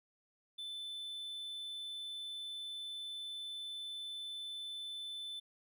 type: tone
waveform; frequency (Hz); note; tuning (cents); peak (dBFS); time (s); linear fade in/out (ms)
triangle; 3520; A7; 0; -40; 0.58-5.4; 10
effects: none